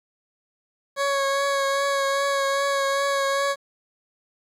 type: tone with vibrato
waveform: 20% pulse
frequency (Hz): 554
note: C#5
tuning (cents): -1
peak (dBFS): -16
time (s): 0.96-3.56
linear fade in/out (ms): 50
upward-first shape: triangle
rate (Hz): 2.5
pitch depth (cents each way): 22
effects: low-pass 9000 Hz 12 dB/octave + 9-bit